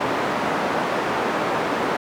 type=band-pass noise; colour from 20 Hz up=white; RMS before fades=-23 dBFS; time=0-1.97 s; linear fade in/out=10 ms; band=190 to 1100 Hz; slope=12 dB/octave; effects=none